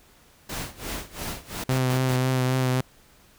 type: noise with tremolo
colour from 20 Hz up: pink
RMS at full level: -31 dBFS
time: 0.49-1.64 s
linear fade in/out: 5 ms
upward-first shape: sine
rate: 2.9 Hz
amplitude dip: 90%
type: tone with vibrato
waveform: sawtooth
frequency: 128.8 Hz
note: C3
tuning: 27 cents flat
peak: -17 dBFS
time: 1.69-2.81 s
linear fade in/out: 2 ms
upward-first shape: triangle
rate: 3.7 Hz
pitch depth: 26 cents each way
type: noise bursts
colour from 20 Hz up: pink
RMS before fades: -35 dBFS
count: 3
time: 1.71-2.16 s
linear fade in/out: 0 ms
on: 70 ms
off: 120 ms
effects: pink hiss -56 dBFS RMS until 3.38 s